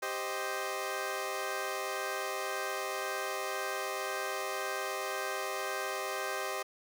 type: chord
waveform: 15% pulse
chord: C minor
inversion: second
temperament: equal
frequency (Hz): 392 / 523.3 / 622.3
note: G4 / C5 / Eb5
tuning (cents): 0 / 0 / 0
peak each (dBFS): -32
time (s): 0.02-6.63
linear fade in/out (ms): 10
effects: none